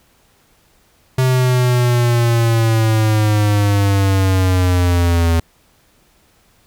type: linear sweep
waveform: square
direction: down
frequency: 129.9 to 82.41 Hz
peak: -12 dBFS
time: 1.18-5.4 s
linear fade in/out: 5 ms
effects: pink hiss -55 dBFS RMS until 6.66 s